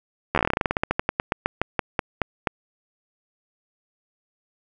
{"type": "slowing click train", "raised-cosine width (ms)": 0.5, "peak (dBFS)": -5, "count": 27, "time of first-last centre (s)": [0.35, 2.472], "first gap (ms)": 12, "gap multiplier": 1.13, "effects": []}